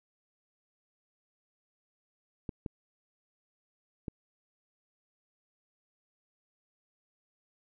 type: clicks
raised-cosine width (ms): 3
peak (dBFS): -23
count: 3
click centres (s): 2.492 / 2.662 / 4.082
effects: none